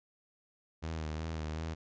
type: tone with vibrato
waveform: sawtooth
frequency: 79 Hz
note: D#2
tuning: 27 cents sharp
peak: -32 dBFS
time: 0.82-1.75 s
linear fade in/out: 20 ms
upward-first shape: sine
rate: 2.7 Hz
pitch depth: 45 cents each way
effects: resampled to 16000 Hz